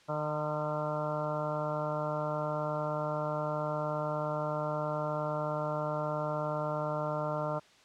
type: harmonic tone with a mistuned harmonic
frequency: 151.6 Hz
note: D#3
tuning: 45 cents flat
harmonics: 1 / 2 / 3 / 4 / 5 / 6 / 7 / 8 / 9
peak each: -37 / -43 / -43 / -34 / -44 / -41 / -42 / -43 / -42 dBFS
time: 0.08-7.6 s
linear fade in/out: 20 ms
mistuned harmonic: 7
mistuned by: -38 cents
effects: white hiss -60 dBFS RMS until 7.84 s + low-pass 5000 Hz 12 dB/octave